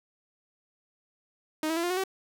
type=tone with pitch steps; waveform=sawtooth; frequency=311.1 / 324.1 / 337.7 / 351.8 / 366.6 / 381.9 Hz; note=D#4 / E4 / E4 / F4 / F#4 / G4; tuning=0 / -29 / +42 / +13 / -16 / -45 cents; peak=-23 dBFS; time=1.63-2.038 s; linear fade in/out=2 ms; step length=68 ms; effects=none